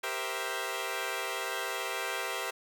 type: chord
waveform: 10% pulse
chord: C dominant seventh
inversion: second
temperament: equal with one note detuned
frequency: 392 / 470.2 / 523.3 / 659.3 Hz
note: G4 / Bb4 / C5 / E5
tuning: 0 / +15 / 0 / 0 cents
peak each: -30 dBFS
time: 0.03-2.51 s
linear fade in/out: 10 ms
effects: none